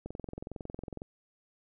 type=click train; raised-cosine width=2 ms; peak=-26 dBFS; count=22; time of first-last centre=0.06-1.019 s; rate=21.9 Hz; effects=none

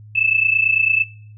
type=tone pair together; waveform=sine; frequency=2608 / 2637 Hz; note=E7 / E7; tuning=-19 / 0 cents; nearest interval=unison; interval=19 cents; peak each=-17 dBFS; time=0.15-1.04 s; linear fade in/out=10 ms; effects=noise-tail reverb RT60 0.5 s tail -18 dB re dry + added 106 Hz sine -38 dBFS peak until 1.37 s

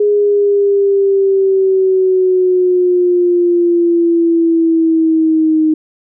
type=exponential sweep; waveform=sine; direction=down; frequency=415.3 to 311.3 Hz; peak=-8 dBFS; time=0-5.74 s; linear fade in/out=5 ms; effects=none

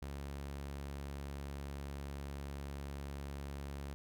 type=tone; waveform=sawtooth; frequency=70 Hz; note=C#2; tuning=18 cents sharp; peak=-38 dBFS; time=0.02-3.94 s; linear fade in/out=0 ms; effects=none

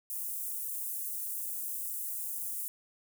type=high-pass noise; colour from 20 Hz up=white; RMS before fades=-37 dBFS; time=0.1-2.68 s; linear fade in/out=0 ms; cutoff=8900 Hz; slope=24 dB/octave; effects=none

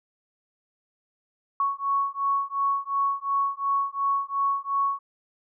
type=beating tone pair; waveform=sine; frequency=1108.7 / 1111.5 Hz; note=C#6 / C#6; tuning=0 / +4 cents; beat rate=2.8 Hz; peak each=-26 dBFS; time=1.6-4.99 s; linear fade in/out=2 ms; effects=none

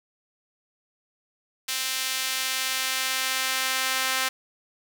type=tone with high-pass filter sweep; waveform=sawtooth; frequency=261.6 Hz; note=C4; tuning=in tune; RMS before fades=-27 dBFS; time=1.68-4.29 s; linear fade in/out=10 ms; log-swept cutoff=3000 to 1500 Hz; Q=0.77; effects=8-bit

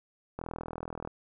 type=click train; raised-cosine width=1 ms; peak=-23 dBFS; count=29; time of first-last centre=0.39-1.075 s; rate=40.9 Hz; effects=none

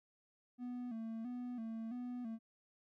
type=tone with vibrato; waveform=triangle; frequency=235.4 Hz; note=A#3; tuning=17 cents sharp; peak=-39 dBFS; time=0.58-2.39 s; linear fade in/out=50 ms; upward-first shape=square; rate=1.5 Hz; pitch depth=79 cents each way; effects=none

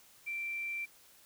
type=tone with quantisation; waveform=sine; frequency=2349 Hz; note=D7; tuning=in tune; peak=-35 dBFS; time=0.26-0.86 s; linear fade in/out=20 ms; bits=10; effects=white hiss -61 dBFS RMS until 1.25 s

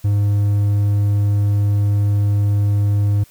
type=tone; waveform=triangle; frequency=102.2 Hz; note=G#2; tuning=27 cents flat; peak=-11 dBFS; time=0.04-3.24 s; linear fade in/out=10 ms; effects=white hiss -50 dBFS RMS until 3.3 s

